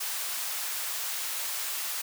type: high-pass noise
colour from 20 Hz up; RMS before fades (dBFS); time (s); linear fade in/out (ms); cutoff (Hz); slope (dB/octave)
white; -33; 0-2.02; 10; 760; 12
effects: none